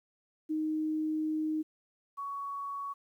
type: tone pair in turn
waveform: sine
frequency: 311.1 / 1120.2 Hz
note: D#4 / C#6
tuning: 0 / +18 cents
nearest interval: octave + minor seventh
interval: 2218 cents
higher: second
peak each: -29 / -35 dBFS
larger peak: first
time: 0.49-1.63 / 2.17-2.94 s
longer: first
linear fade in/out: 20 ms
effects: 11-bit